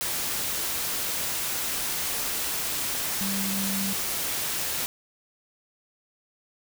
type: tone in noise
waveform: sine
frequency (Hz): 195.8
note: G3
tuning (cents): -2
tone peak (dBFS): -29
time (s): 3.21-3.93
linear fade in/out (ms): 0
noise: white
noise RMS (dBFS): -29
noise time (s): 0.01-4.86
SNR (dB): -3
effects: none